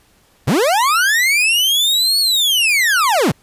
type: linear two-way sweep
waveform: 40% pulse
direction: up then down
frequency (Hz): 92.5 to 4439 to 92.5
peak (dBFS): -11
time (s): 0.47-3.32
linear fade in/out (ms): 10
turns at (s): 2.19
effects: pink hiss -54 dBFS RMS until 3.42 s + resampled to 32000 Hz